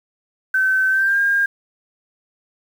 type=tone with pitch glide; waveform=sine; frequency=1534 to 1611.2 Hz; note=G6 to G6; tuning=-38 to +47 cents; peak=-14 dBFS; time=0.54-1.46 s; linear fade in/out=5 ms; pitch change=+85 cents; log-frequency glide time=0.89-1.19 s; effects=7-bit